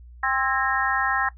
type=harmonic tone with a mistuned harmonic; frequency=264.1 Hz; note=C4; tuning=16 cents sharp; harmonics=3 / 4 / 5 / 6 / 7; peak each=-27 / -27 / -27 / -27 / -27 dBFS; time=0.23-1.29 s; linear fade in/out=5 ms; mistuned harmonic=6; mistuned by=+57 cents; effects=noise-tail reverb RT60 0.1 s tail -17 dB re dry + added 60 Hz sine -42 dBFS peak until 1.37 s